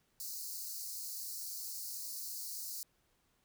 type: high-pass noise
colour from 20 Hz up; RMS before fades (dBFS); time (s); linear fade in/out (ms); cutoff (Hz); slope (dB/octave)
white; -43; 0.2-2.83; 0; 4200; 96
effects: pink hiss -75 dBFS RMS until 3.44 s